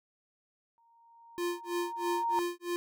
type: tone with exponential growth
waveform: sine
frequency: 928 Hz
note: A#5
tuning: 8 cents flat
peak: -25 dBFS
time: 0.78-2.39 s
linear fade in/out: 0 ms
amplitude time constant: 350 ms
type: tone with tremolo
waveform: square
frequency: 349.2 Hz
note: F4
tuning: in tune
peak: -30 dBFS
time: 1.38-2.76 s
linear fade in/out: 0 ms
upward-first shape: sine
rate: 3.1 Hz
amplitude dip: 100%
effects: none